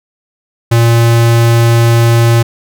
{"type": "tone", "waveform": "square", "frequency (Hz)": 116.54, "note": "A#2", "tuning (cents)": 0, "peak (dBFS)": -6, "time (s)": [0.71, 2.43], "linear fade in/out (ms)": 10, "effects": []}